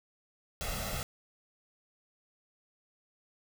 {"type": "noise with comb filter", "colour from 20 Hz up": "pink", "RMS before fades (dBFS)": -36, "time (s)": [0.61, 1.03], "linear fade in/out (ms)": 0, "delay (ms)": 1.5, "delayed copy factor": 0.85, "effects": []}